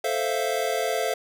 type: chord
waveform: square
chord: F major seventh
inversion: first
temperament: equal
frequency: 440 / 523.3 / 659.3 / 698.5 Hz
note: A4 / C5 / E5 / F5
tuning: 0 / 0 / 0 / 0 cents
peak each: -30 dBFS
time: 0.04-1.14 s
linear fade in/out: 5 ms
effects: none